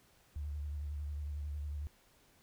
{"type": "tone with vibrato", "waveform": "sine", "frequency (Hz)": 73.42, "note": "D2", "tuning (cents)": 0, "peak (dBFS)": -37, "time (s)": [0.36, 1.87], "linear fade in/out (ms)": 0, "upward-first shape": "sine", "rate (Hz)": 11, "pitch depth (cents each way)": 45, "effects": ["pink hiss -67 dBFS RMS until 2.42 s"]}